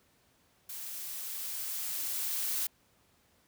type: noise with level ramp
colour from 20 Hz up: blue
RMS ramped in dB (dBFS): -42 to -32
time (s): 0.69-2.67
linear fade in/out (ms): 5
effects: pink hiss -68 dBFS RMS until 3.47 s + high-pass 60 Hz 12 dB/octave

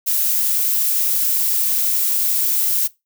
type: noise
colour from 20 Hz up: violet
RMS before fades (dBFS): -18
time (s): 0.06-2.88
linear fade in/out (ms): 20
effects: noise-tail reverb RT60 0.2 s tail -20 dB re dry

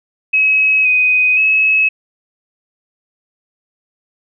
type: tone with pitch steps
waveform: sine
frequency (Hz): 2558 / 2503 / 2576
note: D#7 / D#7 / E7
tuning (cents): +47 / +10 / -41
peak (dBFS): -9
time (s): 0.33-1.89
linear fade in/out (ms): 10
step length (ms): 520
effects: none

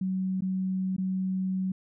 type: tone with dropouts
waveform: sine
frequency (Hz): 187.9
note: F#3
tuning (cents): +27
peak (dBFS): -26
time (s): 0.01-1.72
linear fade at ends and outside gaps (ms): 5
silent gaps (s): 0.408-0.42 / 0.965-0.981
effects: none

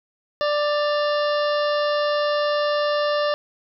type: harmonic tone with a mistuned harmonic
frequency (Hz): 590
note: D5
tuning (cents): +8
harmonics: 1 / 2 / 3 / 5 / 6 / 7 / 8 / 9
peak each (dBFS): -20 / -26 / -30 / -34 / -36 / -37 / -38 / -39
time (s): 0.41-3.34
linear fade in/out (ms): 0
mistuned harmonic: 5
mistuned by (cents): -86
effects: none

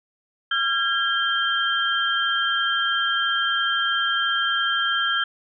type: tone cluster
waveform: sine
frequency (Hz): 1372 / 1629 / 3158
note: F6 / G#6 / G7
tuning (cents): -31 / -34 / +12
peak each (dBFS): -24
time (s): 0.51-5.24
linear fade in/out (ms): 5
effects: none

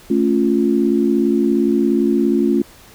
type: chord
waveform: sine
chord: A augmented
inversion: none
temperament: equal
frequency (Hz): 220 / 277.2 / 349.2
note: A3 / C#4 / E#4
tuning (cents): 0 / 0 / 0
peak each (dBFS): -17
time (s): 0.1-2.62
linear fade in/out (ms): 5
effects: pink hiss -44 dBFS RMS until 2.94 s

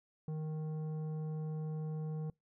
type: tone with tanh clipping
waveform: sine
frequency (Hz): 155.56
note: D#3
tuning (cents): 0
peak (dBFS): -38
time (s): 0.28-2.3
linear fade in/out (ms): 2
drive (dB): 10
effects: noise-tail reverb RT60 0.2 s tail -26 dB re dry

